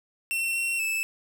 45% pulse tone with pitch steps, 2707 / 2722 / 2627 Hz, E7 / F7 / E7, +45 / -45 / -7 cents, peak -25 dBFS, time 0.31-1.03 s, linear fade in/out 0 ms, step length 240 ms, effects none

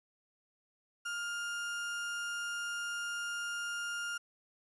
35% pulse tone, 1408 Hz, F6, 14 cents sharp, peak -34 dBFS, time 1.05-4.18 s, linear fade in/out 10 ms, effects resampled to 24000 Hz + 11-bit

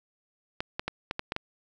clicks, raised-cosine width 0.3 ms, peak -14 dBFS, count 7, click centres 0.605 / 0.795 / 0.88 / 1.111 / 1.194 / 1.321 / 1.364 s, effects none

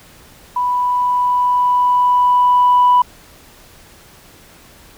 sine tone with level ramp, 987.8 Hz, B5, in tune, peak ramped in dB -14 to -6 dBFS, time 0.56-3.02 s, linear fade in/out 5 ms, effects tanh soft clip ceiling -4 dBFS + pink hiss -44 dBFS RMS until 4.97 s

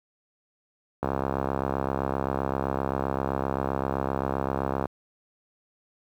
click train, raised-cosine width 1 ms, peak -12 dBFS, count 260, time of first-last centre 1.03-4.856 s, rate 67.7 Hz, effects high-pass 60 Hz 12 dB/octave + 9-bit

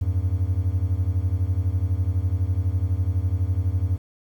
triangle beating tone pair, 85.3 / 97.3 Hz, F2 / G2, -40 / -12 cents, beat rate 12 Hz, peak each -21 dBFS, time 0.01-3.98 s, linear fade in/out 10 ms, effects 9-bit

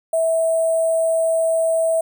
sine tone with sample-and-hold, 654 Hz, E5, 14 cents flat, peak -15 dBFS, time 0.13-2.01 s, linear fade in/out 5 ms, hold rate 8820 Hz, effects none

